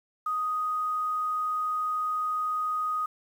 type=tone with quantisation; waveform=sine; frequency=1247 Hz; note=D#6; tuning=3 cents sharp; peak=-26 dBFS; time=0.26-3.06 s; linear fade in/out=5 ms; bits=9; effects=none